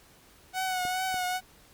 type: tone with vibrato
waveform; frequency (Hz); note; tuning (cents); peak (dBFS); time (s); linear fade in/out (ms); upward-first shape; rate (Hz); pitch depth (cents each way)
sawtooth; 740; F#5; 0; -24; 0.53-1.41; 50; triangle; 2.4; 41
type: clicks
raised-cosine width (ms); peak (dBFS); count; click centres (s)
2; -27 / -29; 2; 0.852 / 1.143
effects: pink hiss -57 dBFS RMS until 1.73 s + MP3 96 kbps